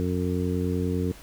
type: harmonic tone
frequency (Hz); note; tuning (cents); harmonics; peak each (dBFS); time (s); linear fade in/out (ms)
90; F#2; -47; 1 / 2 / 3 / 4 / 5; -28 / -29 / -30 / -33 / -32; 0-1.12; 0
effects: added 50 Hz sine -48 dBFS peak until 1.22 s + pink hiss -48 dBFS RMS until 1.22 s